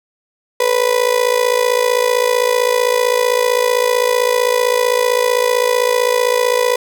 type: tone with amplitude modulation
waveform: 35% pulse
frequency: 493.8 Hz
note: B4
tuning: in tune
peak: -7 dBFS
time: 0.6-6.76 s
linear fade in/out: 5 ms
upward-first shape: sine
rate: 55.6 Hz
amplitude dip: 80%
effects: none